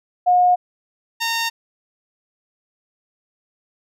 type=tone pair in turn; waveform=sine / 10% pulse; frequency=720 / 917.9 Hz; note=F#5 / A#5; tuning=-47 / -27 cents; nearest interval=major third; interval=420 cents; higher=second; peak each=-11 dBFS; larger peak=neither; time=0.26-0.56 / 1.2-1.5 s; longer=neither; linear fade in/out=20 ms; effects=low-pass 12000 Hz 12 dB/octave